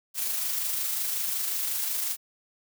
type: noise with amplitude modulation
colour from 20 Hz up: blue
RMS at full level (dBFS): -28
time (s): 0.14-2.17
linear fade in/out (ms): 50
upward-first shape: sine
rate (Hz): 25.5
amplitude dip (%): 30
effects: none